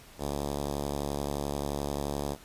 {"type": "tone with notch filter", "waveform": "5% pulse", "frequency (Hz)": 71.5, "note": "D2", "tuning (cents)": -46, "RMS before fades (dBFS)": -33, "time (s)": [0.18, 2.37], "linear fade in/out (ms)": 50, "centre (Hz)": 2100, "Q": 0.71, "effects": ["pink hiss -53 dBFS RMS until 2.44 s", "resampled to 32000 Hz"]}